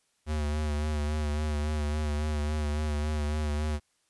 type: tone with vibrato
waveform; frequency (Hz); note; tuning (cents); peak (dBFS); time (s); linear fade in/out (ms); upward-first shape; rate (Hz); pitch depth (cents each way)
square; 75.2; D2; +42; -28; 0.26-3.8; 50; sine; 3.6; 37
effects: white hiss -72 dBFS RMS until 4.09 s + resampled to 24000 Hz